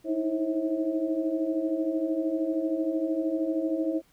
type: tone cluster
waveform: sine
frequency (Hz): 310.2 / 323.2 / 538 / 646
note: D#4 / E4 / C5 / E5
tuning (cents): -5 / -34 / +48 / -35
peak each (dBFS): -32 / -27 / -33 / -36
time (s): 0.04-4.02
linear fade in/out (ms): 50
effects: pink hiss -64 dBFS RMS until 4.12 s